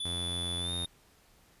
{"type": "tone with pitch glide", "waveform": "square", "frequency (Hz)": [3471, 3667], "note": ["A7", "A#7"], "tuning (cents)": [-24, -29], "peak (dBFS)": -34, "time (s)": [0, 0.86], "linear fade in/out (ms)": 5, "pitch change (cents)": 95, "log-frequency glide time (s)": [0.6, 0.73]}
{"type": "tone", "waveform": "sawtooth", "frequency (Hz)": 87.31, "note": "F2", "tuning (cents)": 0, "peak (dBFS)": -33, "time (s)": [0.05, 0.85], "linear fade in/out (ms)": 5}
{"effects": ["pink hiss -63 dBFS RMS until 1.6 s", "resampled to 32000 Hz"]}